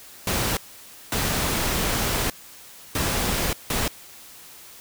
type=noise bursts at uneven times; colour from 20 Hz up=pink; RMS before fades=-24 dBFS; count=4; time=0.27-0.57 / 1.12-2.3 / 2.95-3.53 / 3.7-3.88 s; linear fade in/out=2 ms; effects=white hiss -45 dBFS RMS until 4.8 s